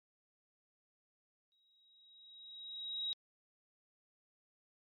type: tone with exponential growth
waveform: sine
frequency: 3819 Hz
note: A#7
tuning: 41 cents sharp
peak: -34 dBFS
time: 1.52-3.13 s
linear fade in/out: 0 ms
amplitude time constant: 350 ms
effects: MP3 32 kbps